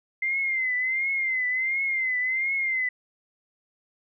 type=tone with vibrato; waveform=sine; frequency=2080 Hz; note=C7; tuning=11 cents flat; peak=-23 dBFS; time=0.22-2.89 s; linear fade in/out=5 ms; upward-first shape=triangle; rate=1.4 Hz; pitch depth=88 cents each way; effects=none